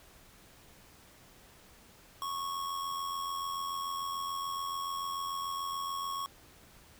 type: tone with amplitude modulation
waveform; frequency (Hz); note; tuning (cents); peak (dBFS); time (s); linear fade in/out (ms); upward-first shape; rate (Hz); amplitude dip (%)
square; 1102; C#6; -11; -33; 2.22-6.26; 0; sine; 86.9; 45
effects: pink hiss -58 dBFS RMS until 6.99 s